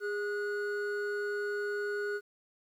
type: tone pair together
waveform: triangle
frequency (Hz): 410.1 / 1459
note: G#4 / F#6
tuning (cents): -22 / -25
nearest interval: octave + minor seventh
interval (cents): 2197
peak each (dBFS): -31 / -35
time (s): 0-2.21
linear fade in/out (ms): 50
effects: 11-bit